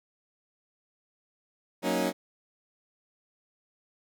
20% pulse chord, D# minor seventh, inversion first, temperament equal, 185 / 233.1 / 277.2 / 311.1 Hz, F#3 / A#3 / C#4 / D#4, 0 / 0 / 0 / 0 cents, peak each -27 dBFS, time 1.82-2.13 s, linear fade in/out 50 ms, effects none

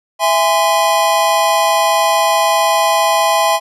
square chord, E augmented, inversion none, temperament just, 659.3 / 824.1 / 1030.1 Hz, E5 / G#5 / B#5, 0 / -14 / -27 cents, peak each -16 dBFS, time 0.19-3.6 s, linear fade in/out 50 ms, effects resampled to 32000 Hz

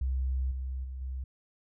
sine tone with level steps, 65 Hz, C2, 11 cents flat, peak -27 / -32 / -36 / -33 dBFS, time 0.01-1.24 s, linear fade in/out 5 ms, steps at 0.51 / 0.84 / 1.01 s, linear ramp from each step 5 ms, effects none

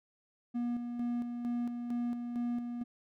triangle tone with tremolo, 240 Hz, B3, 49 cents flat, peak -29 dBFS, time 0.54-2.84 s, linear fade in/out 20 ms, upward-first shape square, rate 2.2 Hz, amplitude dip 45%, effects none

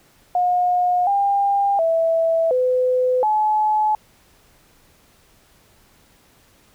sine tone with pitch steps, 718 / 800 / 657 / 506 / 855 Hz, F5 / G5 / E5 / B4 / A5, +48 / +35 / -6 / +42 / -50 cents, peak -15 dBFS, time 0.35-3.95 s, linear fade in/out 2 ms, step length 720 ms, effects pink hiss -55 dBFS RMS until 6.74 s

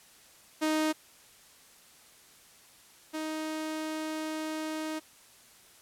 sawtooth tone pair in turn, 311.1 / 312.7 Hz, D#4 / D#4, 0 / +9 cents, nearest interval unison, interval 9 cents, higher second, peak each -22 / -29 dBFS, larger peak first, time 0.61-0.93 / 3.13-5 s, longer second, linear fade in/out 20 ms, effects white hiss -57 dBFS RMS until 5.81 s + low-pass 12000 Hz 12 dB/octave

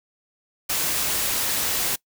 white noise, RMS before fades -24 dBFS, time 0.69-1.96 s, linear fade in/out 10 ms, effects noise-tail reverb RT60 0.1 s tail -22 dB re dry

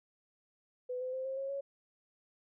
sine tone with pitch steps, 500 / 510.5 / 521.2 / 532.2 / 543.4 / 554.8 Hz, B4 / C5 / C5 / C5 / C#5 / C#5, +21 / -43 / -7 / +29 / -35 / +1 cents, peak -35 dBFS, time 0.89-1.61 s, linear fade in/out 10 ms, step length 120 ms, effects none

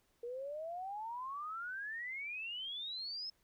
sine exponential sweep, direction up, 466.4 to 5274 Hz, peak -40 dBFS, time 0.23-3.3 s, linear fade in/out 5 ms, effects pink hiss -75 dBFS RMS until 3.43 s

